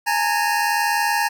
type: tone pair together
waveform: 25% pulse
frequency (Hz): 833.6 / 914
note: G#5 / A#5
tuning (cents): +6 / -34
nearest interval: major second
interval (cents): 160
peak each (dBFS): -17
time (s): 0.06-1.29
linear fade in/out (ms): 20
effects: none